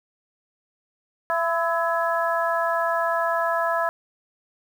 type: harmonic tone with a mistuned harmonic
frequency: 335.6 Hz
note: E4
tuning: 31 cents sharp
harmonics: 2 / 3 / 4 / 5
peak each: -24 / -26 / -27 / -28 dBFS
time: 1.3-3.89 s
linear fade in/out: 0 ms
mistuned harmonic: 4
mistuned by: -47 cents
effects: 8-bit